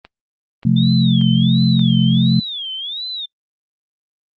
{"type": "click train", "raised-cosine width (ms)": 0.3, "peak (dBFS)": -21, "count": 4, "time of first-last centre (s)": [0.05, 1.794], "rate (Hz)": 1.72}
{"type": "chord", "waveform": "sine", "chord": "F major", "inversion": "second", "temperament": "equal", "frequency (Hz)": [130.81, 174.61, 220], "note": ["C3", "F3", "A3"], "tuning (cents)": [0, 0, 0], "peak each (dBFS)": -15, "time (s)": [0.65, 2.4], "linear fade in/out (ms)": 5}
{"type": "tone with vibrato", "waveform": "sine", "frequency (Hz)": 3520, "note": "A7", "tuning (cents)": 0, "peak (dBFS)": -23, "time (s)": [0.76, 3.26], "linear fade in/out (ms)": 10, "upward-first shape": "sine", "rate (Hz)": 1.4, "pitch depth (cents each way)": 240}
{"effects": ["noise-tail reverb RT60 0.1 s tail -25 dB re dry", "Opus 24 kbps"]}